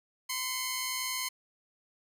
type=tone pair together; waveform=10% pulse; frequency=1026.5 / 2175 Hz; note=C6 / C#7; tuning=-33 / -33 cents; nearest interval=octave + minor second; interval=1300 cents; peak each=-26 dBFS; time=0.29-1.29 s; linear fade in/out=10 ms; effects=none